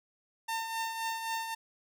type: tone with tremolo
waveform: sawtooth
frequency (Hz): 904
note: A5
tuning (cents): +47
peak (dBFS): -27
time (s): 0.48-1.55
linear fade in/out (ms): 10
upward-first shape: triangle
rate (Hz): 3.8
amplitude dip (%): 55
effects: none